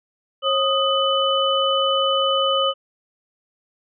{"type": "tone cluster", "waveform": "sine", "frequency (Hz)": [543, 1245, 3000], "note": ["C#5", "D#6", "F#7"], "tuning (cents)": [-36, 1, 23], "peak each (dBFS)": -21, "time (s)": [0.42, 2.74], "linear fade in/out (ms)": 50, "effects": []}